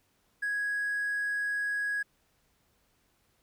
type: tone with hard clipping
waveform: triangle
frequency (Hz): 1661.2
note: G#6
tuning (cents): 0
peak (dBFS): -29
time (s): 0.42-2.03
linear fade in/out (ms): 10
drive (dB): 4
effects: pink hiss -71 dBFS RMS until 3.42 s